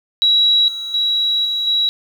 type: tone with level steps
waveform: sine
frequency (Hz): 3886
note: B7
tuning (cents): -29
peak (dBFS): -10 / -23 / -14 / -17 / -13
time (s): 0.22-1.89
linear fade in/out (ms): 0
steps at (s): 0.68 / 0.94 / 1.45 / 1.67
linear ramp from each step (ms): 2
effects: 7-bit